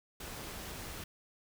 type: noise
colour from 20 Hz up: pink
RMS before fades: -44 dBFS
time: 0.2-1.04 s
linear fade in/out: 5 ms
effects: none